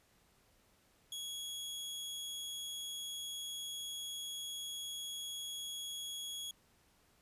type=tone; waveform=sawtooth; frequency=3336 Hz; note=G#7; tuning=7 cents sharp; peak=-38 dBFS; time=1.12-6.51 s; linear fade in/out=2 ms; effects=pink hiss -70 dBFS RMS until 7.21 s + resampled to 32000 Hz